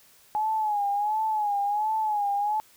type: tone with vibrato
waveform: sine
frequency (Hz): 840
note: G#5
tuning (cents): +19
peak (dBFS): -23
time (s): 0.35-2.6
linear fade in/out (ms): 0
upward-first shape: sine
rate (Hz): 1.4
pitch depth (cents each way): 76
effects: white hiss -57 dBFS RMS until 2.76 s